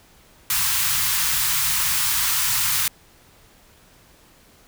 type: band-stop noise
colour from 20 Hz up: white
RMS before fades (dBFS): -21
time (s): 0.5-2.88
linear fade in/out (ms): 2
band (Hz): 170 to 900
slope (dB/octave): 48
effects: pink hiss -53 dBFS RMS until 4.67 s